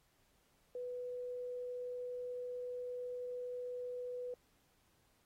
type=tone; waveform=sine; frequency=494.6 Hz; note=B4; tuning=3 cents sharp; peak=-40 dBFS; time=0.75-4.34 s; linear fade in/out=2 ms; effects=pink hiss -74 dBFS RMS until 5.25 s + AAC 48 kbps